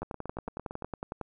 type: two click trains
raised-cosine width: 1 ms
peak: -21 / -24 dBFS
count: 14 / 8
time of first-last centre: 0.02-1.213 / 0.03-0.823 s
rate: 10.9 / 8.83 Hz
effects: none